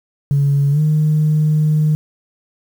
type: tone with pitch glide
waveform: sine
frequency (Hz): 141.3 to 153.2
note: C#3 to D#3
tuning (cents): +34 to -27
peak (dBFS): -10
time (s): 0.31-1.95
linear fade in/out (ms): 0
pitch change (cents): +139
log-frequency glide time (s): 0.71-0.8
effects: tanh soft clip ceiling -7 dBFS + 7-bit